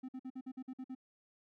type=tone bursts; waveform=triangle; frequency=258.7 Hz; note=C4; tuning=19 cents flat; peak=-39 dBFS; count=9; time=0.03-0.951 s; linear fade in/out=10 ms; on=57 ms; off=51 ms; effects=none